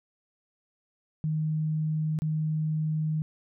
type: tone with dropouts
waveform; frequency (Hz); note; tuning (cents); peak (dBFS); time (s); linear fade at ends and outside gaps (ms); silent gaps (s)
sine; 155.56; D#3; 0; -25; 1.24-3.22; 0; 2.189-2.22
effects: none